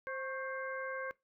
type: harmonic tone with a mistuned harmonic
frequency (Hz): 526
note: C5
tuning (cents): +9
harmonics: 1 / 2 / 3 / 4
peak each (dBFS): -41 / -45 / -42 / -49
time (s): 0.07-1.11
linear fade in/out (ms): 0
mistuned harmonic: 2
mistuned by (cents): +68
effects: noise-tail reverb RT60 0.2 s tail -20 dB re dry